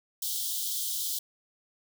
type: high-pass noise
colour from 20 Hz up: white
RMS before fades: -32 dBFS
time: 0.22-1.19 s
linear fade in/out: 5 ms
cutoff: 3100 Hz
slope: 96 dB/octave
effects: none